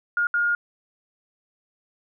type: tone bursts at uneven times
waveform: sine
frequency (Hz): 1422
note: F6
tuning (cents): +31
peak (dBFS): -19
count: 2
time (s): 0.17-0.27 / 0.34-0.55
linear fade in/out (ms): 2
effects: none